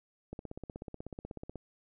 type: click train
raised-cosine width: 2 ms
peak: -28 dBFS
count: 21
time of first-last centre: 0.33-1.557 s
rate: 16.3 Hz
effects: none